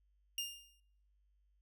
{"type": "tone with exponential decay", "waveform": "sawtooth", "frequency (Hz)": 2812, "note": "F7", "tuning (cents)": 11, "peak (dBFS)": -31, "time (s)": [0.38, 0.8], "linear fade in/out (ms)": 2, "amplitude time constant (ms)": 90, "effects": ["noise-tail reverb RT60 0.7 s tail -26 dB re dry", "added 50 Hz sine -70 dBFS peak until 1.61 s"]}